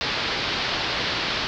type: low-pass noise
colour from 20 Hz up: white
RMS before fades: -26 dBFS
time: 0.01-1.47 s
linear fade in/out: 0 ms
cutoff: 4800 Hz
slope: 48 dB/octave
effects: none